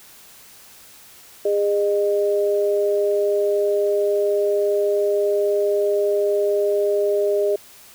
sine tone pair together, 407.3 / 611 Hz, G#4 / D#5, -34 / -32 cents, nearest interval perfect fifth, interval 702 cents, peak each -18 / -21 dBFS, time 1.45-7.56 s, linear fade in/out 5 ms, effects white hiss -46 dBFS RMS until 7.94 s

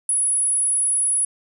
sine tone, 10210 Hz, D#9, 44 cents sharp, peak -17 dBFS, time 0.09-1.25 s, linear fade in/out 2 ms, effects none

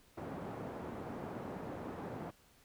pink band-pass noise, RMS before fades -44 dBFS, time 0.17-2.31 s, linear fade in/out 10 ms, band 140 to 910 Hz, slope 12 dB/octave, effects pink hiss -66 dBFS RMS until 2.64 s

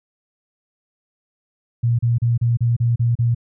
sine tone bursts, 118.2 Hz, A#2, 24 cents sharp, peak -14 dBFS, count 8, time 1.83-3.348 s, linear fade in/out 10 ms, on 160 ms, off 34 ms, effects none

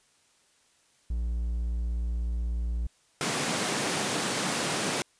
triangle tone, 58.27 Hz, A#1, in tune, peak -25 dBFS, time 1.1-2.87 s, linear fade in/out 5 ms
pink high-pass noise, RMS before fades -29 dBFS, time 3.21-5.02 s, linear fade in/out 0 ms, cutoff 150 Hz, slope 24 dB/octave
effects white hiss -65 dBFS RMS until 5.19 s + resampled to 22050 Hz

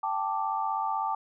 sine chord, G suspended second, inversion none, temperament equal, 784 / 880 / 1174.7 Hz, G5 / A5 / D6, 0 / 0 / 0 cents, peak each -32 / -30 / -32 dBFS, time 0.03-1.15 s, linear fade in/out 5 ms, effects none

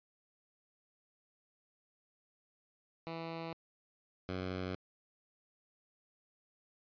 10% pulse tone pair in turn, 164.8 / 92.49 Hz, E3 / F#2, 0 / 0 cents, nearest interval minor seventh, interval 1000 cents, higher first, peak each -32 / -29 dBFS, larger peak second, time 3.07-3.53 / 4.29-4.75 s, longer neither, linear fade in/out 0 ms, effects resampled to 11025 Hz

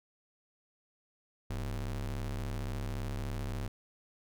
square ring-modulated tone, 70.5 Hz, C#2, 30 cents sharp, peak -32 dBFS, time 1.5-3.68 s, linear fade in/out 5 ms, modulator 31.8 Hz, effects none

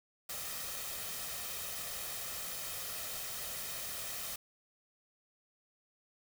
white noise with comb filter, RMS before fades -41 dBFS, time 0.29-4.36 s, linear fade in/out 5 ms, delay 1.6 ms, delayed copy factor +0.5, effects none

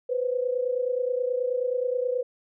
sine tone pair together, 493.9 / 523.3 Hz, B4 / C5, 0 / 0 cents, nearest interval minor second, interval 100 cents, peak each -25 / -29 dBFS, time 0.09-2.23 s, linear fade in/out 10 ms, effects none

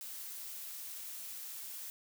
blue noise, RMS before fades -45 dBFS, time 0.01-1.9 s, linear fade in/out 0 ms, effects none

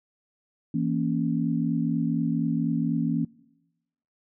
sine chord, A# diminished, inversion second, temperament equal, 164.81 / 233.1 / 277.2 Hz, E3 / A#3 / C#4, 0 / 0 / 0 cents, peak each -27 / -27 / -28 dBFS, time 0.74-3.25 s, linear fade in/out 5 ms, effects noise-tail reverb RT60 1.0 s tail -23 dB re dry

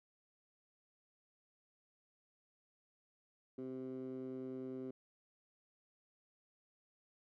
15% pulse tone with band-pass filter, 130 Hz, C3, 11 cents flat, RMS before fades -45 dBFS, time 3.58-4.91 s, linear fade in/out 5 ms, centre 320 Hz, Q 3.6, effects none

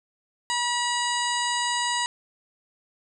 harmonic tone, 965 Hz, B5, 40 cents flat, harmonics 1 / 2 / 3 / 4 / 5 / 7 / 8 / 9, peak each -27 / -30 / -32 / -33 / -34 / -35 / -36 / -37 dBFS, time 0.5-2.06 s, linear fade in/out 0 ms, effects none

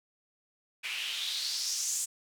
white noise with band-pass filter sweep, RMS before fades -34 dBFS, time 0.83-2.06 s, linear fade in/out 20 ms, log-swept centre 2400 to 7700 Hz, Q 3.9, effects none

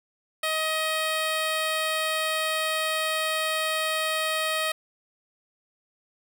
10% pulse tone, 630 Hz, D#5, 21 cents sharp, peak -16 dBFS, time 0.43-4.72 s, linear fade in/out 5 ms, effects none

